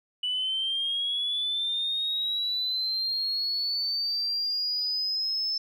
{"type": "linear sweep", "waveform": "sine", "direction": "up", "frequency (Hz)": [2960, 5274], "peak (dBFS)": -25, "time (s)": [0.23, 5.58], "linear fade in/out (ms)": 5, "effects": ["tanh soft clip ceiling -21 dBFS"]}